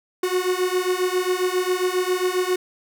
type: beating tone pair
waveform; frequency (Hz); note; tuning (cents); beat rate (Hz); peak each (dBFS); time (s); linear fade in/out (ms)
45% pulse; 362.4 / 369.8; F#4 / F#4; -36 / -1; 7.4; -23; 0.23-2.56; 5
effects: none